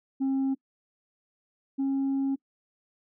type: tone pair in turn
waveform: sine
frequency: 268.8 / 272.1 Hz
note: C4 / C#4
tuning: +47 / -32 cents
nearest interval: unison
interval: 21 cents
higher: second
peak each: -21 / -22 dBFS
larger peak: first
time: 0.2-0.55 / 1.78-2.36 s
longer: second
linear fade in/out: 20 ms
effects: noise-tail reverb RT60 0.1 s tail -23 dB re dry + tanh soft clip ceiling -23 dBFS